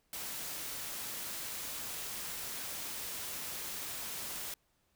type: noise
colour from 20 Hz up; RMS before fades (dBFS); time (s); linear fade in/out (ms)
white; -41; 0.13-4.54; 2
effects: pink hiss -75 dBFS RMS until 4.95 s